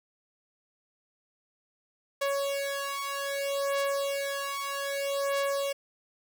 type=beating tone pair; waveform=sawtooth; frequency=557 / 557.63 Hz; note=C#5 / C#5; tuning=+8 / +10 cents; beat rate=0.63 Hz; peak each=-28 dBFS; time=2.21-5.73 s; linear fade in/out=10 ms; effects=none